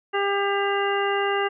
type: harmonic tone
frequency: 399.8 Hz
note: G4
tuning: 34 cents sharp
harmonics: 1 / 2 / 3 / 4 / 5 / 7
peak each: -24 / -27 / -29 / -30 / -31 / -32 dBFS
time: 0.13-1.49 s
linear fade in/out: 20 ms
effects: none